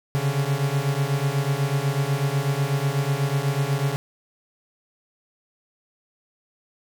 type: beating tone pair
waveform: 45% pulse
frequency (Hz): 135.6 / 143.7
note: C#3 / D3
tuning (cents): -38 / -37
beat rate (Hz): 8.1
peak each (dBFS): -24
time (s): 0.15-3.96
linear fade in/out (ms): 0
effects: none